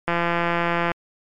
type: click train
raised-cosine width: 0.5 ms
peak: -7 dBFS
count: 144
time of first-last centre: 0.08-0.916 s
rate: 171 Hz
effects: MP3 96 kbps